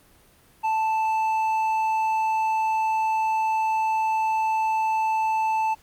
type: tone with hard clipping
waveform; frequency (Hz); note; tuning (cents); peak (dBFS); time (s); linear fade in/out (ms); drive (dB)
sine; 880; A5; 0; -22; 0.63-5.75; 20; 5
effects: pink hiss -56 dBFS RMS until 5.82 s + Opus 32 kbps